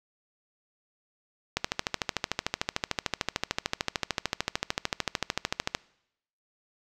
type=click train; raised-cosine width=0.2 ms; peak=-8 dBFS; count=57; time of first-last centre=1.57-5.749 s; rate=13.4 Hz; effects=noise-tail reverb RT60 0.8 s tail -23 dB re dry